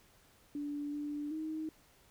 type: tone with pitch steps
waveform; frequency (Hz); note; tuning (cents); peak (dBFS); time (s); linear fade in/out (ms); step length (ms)
sine; 290.5 / 293.6 / 313.8; D4 / D4 / D#4; -19 / 0 / +15; -36; 0.55-1.69; 2; 380
effects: pink hiss -65 dBFS RMS until 2.1 s